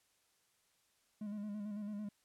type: tone with vibrato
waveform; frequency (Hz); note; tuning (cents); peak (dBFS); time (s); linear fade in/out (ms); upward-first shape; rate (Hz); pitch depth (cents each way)
triangle; 207.7; G#3; 0; -38; 1.21-2.09; 5; square; 9; 39
effects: white hiss -75 dBFS RMS until 2.24 s + low-pass 11000 Hz 12 dB/octave